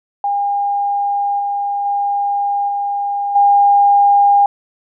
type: tone with level steps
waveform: sine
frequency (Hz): 808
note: G#5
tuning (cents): -48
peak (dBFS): -14 / -16 / -14 / -16 / -7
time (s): 0.24-4.46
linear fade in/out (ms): 2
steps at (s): 1.39 / 1.85 / 2.68 / 3.35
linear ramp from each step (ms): 10
effects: none